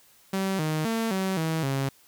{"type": "tone with pitch steps", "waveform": "sawtooth", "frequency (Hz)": [192.4, 155.6, 226.1, 190.3, 160.8, 136.2], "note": ["G3", "D#3", "A3", "F#3", "E3", "C#3"], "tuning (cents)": [-32, 0, 47, 49, -43, -30], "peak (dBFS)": -21, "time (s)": [0.33, 1.89], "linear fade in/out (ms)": 5, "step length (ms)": 260, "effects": ["white hiss -58 dBFS RMS until 2.07 s"]}